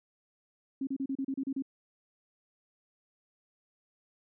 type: tone bursts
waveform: sine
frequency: 270 Hz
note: C#4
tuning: 45 cents flat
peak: -30 dBFS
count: 9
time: 0.81-1.623 s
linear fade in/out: 5 ms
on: 61 ms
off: 33 ms
effects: none